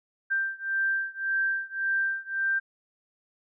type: beating tone pair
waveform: sine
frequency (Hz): 1574 / 1575.8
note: G6 / G6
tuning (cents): +7 / +9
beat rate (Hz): 1.8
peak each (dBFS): -28 / -29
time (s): 0.3-2.6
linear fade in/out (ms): 20
effects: none